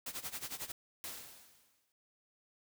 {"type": "noise with tremolo", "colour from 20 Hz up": "white", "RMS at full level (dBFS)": -40, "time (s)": [0.06, 0.72], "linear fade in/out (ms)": 5, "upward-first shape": "sine", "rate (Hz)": 11, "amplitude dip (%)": 85}
{"type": "noise with exponential decay", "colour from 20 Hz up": "white", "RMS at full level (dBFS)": -42, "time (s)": [1.04, 1.92], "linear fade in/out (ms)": 0, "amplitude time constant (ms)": 190}
{"effects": []}